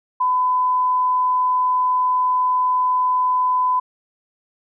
sine tone, 1006 Hz, B5, 32 cents sharp, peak -15 dBFS, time 0.2-3.8 s, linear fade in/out 10 ms, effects none

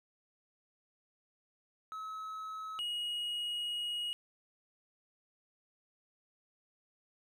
triangle tone pair in turn, 1288 / 2891 Hz, E6 / F#7, -41 / -41 cents, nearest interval octave + major second, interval 1400 cents, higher second, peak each -38 / -33 dBFS, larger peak second, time 1.92-2.79 / 2.79-4.13 s, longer second, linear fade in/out 0 ms, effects none

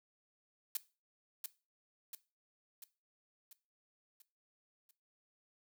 blue noise with echo, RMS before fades -36 dBFS, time 0.75-0.77 s, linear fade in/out 2 ms, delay 690 ms, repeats 6, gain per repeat -5 dB, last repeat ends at 4.91 s, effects noise-tail reverb RT60 0.3 s tail -17 dB re dry

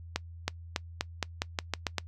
accelerating click train, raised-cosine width 0.2 ms, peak -11 dBFS, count 10, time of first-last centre 0.16-1.983 s, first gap 320 ms, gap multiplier 0.88, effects noise-tail reverb RT60 0.1 s tail -23 dB re dry + added 84 Hz sine -43 dBFS peak until 2.07 s

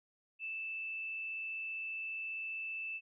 sine tone with frequency modulation, 2642 Hz, E7, 3 cents sharp, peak -38 dBFS, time 0.39-3.01 s, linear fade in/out 50 ms, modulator 95 Hz, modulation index 0.31, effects none

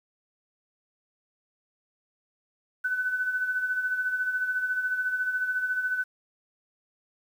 sine tone with tremolo, 1504 Hz, F#6, 28 cents sharp, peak -23 dBFS, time 2.84-6.04 s, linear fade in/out 10 ms, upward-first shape sine, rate 14 Hz, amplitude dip 55%, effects 9-bit

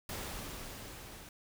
pink noise with level ramp, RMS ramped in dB -40 to -51 dBFS, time 0.09-1.29 s, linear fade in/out 2 ms, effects none

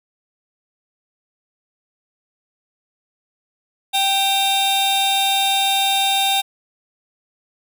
45% pulse tone cluster, 784 / 2734 / 3680 Hz, G5 / F7 / A#7, 0 / -37 / -23 cents, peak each -19 / -26 / -19 dBFS, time 3.93-6.42 s, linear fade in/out 20 ms, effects none

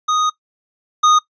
square tone pair in turn, 1244.5 / 1238.1 Hz, D#6 / D#6, 0 / -9 cents, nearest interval unison, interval 9 cents, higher first, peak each -15 / -10 dBFS, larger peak second, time 0.08-0.3 / 1.03-1.19 s, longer first, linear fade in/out 10 ms, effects noise-tail reverb RT60 0.1 s tail -18 dB re dry + resampled to 16000 Hz

